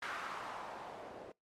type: noise with low-pass filter sweep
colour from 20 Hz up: blue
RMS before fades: -45 dBFS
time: 0.02-1.32 s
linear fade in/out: 5 ms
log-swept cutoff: 1500 to 520 Hz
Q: 1.9
effects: noise-tail reverb RT60 0.2 s tail -25 dB re dry + MP3 64 kbps